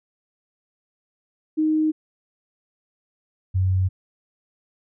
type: tone pair in turn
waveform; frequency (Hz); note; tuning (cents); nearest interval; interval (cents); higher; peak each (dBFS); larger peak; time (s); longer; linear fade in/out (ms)
sine; 311.1 / 93.51; D#4 / F#2; 0 / +19; octave + major sixth; 2081; first; -17; neither; 1.57-1.92 / 3.54-3.89; neither; 20
effects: none